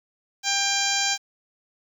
harmonic tone, 795 Hz, G5, 24 cents sharp, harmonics 1 / 2 / 3 / 4 / 5 / 6 / 7 / 8 / 9, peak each -30 / -30 / -30 / -30 / -30 / -30 / -30 / -30 / -30 dBFS, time 0.43-1.18 s, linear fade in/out 50 ms, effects 8-bit

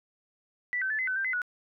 sine tone with pitch steps, 1969 / 1538 / 1740 / 2039 / 1514 / 1574 / 2036 / 1464 Hz, B6 / G6 / A6 / C7 / F#6 / G6 / C7 / F#6, -6 / -33 / -20 / -45 / +39 / +7 / -48 / -19 cents, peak -27 dBFS, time 0.73-1.418 s, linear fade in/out 0 ms, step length 86 ms, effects none

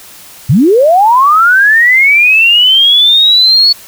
sine linear sweep, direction up, 104.5 to 4435 Hz, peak -3 dBFS, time 0.49-3.73 s, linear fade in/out 10 ms, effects white hiss -34 dBFS RMS until 3.87 s

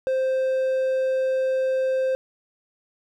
triangle tone, 523.3 Hz, C5, in tune, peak -18 dBFS, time 0.07-2.15 s, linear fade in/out 0 ms, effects none

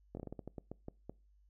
slowing click train, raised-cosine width 2 ms, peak -30 dBFS, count 12, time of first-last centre 0.15-1.096 s, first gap 21 ms, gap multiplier 1.26, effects noise-tail reverb RT60 0.3 s tail -24 dB re dry + added 50 Hz sine -64 dBFS peak until 1.49 s

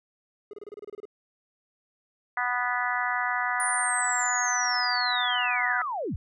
triangle tone bursts, 413.8 Hz, G#4, 6 cents flat, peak -35 dBFS, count 11, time 0.51-1.054 s, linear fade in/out 2 ms, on 24 ms, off 28 ms
harmonic tone, 246.4 Hz, B3, 4 cents flat, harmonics 3 / 4 / 5 / 6 / 7 / 8, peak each -32 / -32 / -32 / -32 / -32 / -32 dBFS, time 2.37-5.82 s, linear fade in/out 2 ms
sine linear sweep, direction down, 9610 to 46.25 Hz, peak -28 dBFS, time 3.6-6.16 s, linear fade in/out 0 ms
effects none

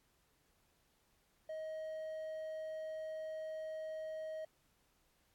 triangle tone, 630 Hz, D#5, 21 cents sharp, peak -39 dBFS, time 1.49-4.45 s, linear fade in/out 5 ms, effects pink hiss -75 dBFS RMS until 5.34 s + AAC 64 kbps

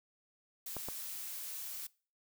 blue noise, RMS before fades -43 dBFS, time 0.66-1.87 s, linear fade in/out 5 ms
clicks, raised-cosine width 1 ms, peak -27 dBFS, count 2, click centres 0.767 / 0.886 s
effects noise-tail reverb RT60 0.4 s tail -23 dB re dry

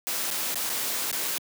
white noise with dropouts, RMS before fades -29 dBFS, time 0.07-1.38 s, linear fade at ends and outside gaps 0 ms, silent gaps 0.304-0.311 / 0.544-0.556 / 0.694-0.699 / 1.114-1.127 s, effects high-pass 200 Hz 12 dB/octave

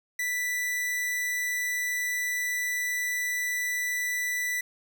45% pulse tone, 1975.5 Hz, B6, in tune, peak -27 dBFS, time 0.19-4.61 s, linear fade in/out 5 ms, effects none

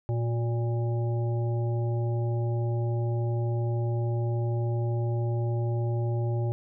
harmonic tone with a mistuned harmonic, 116.54 Hz, A#2, in tune, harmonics 1 / 3 / 5 / 7, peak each -25 / -35 / -39 / -42 dBFS, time 0.09-6.52 s, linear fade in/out 0 ms, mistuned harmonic 3, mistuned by +51 cents, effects none

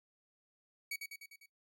sawtooth tone with echo, 2254 Hz, C#7, 28 cents sharp, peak -34 dBFS, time 0.91-0.96 s, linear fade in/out 5 ms, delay 100 ms, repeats 5, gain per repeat -4 dB, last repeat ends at 1.46 s, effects noise-tail reverb RT60 0.1 s tail -18 dB re dry

